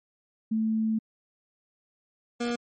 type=tone pair in turn; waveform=sine / 25% pulse; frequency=220.4 / 238.7 Hz; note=A3 / A#3; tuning=+3 / +41 cents; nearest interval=minor second; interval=138 cents; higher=second; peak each=-23 dBFS; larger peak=neither; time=0.51-0.99 / 2.4-2.56 s; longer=first; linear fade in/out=10 ms; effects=MP3 32 kbps